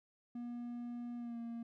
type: tone with pitch glide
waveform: triangle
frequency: 240 to 232.9 Hz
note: B3 to A#3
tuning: -49 to -1 cents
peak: -39 dBFS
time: 0.35-1.63 s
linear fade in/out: 5 ms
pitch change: -52 cents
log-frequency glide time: 1.17-1.38 s
effects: none